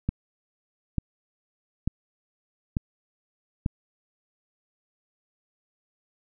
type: click train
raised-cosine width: 5 ms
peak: -12 dBFS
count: 5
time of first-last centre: 0.09-3.661 s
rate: 1.12 Hz
effects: none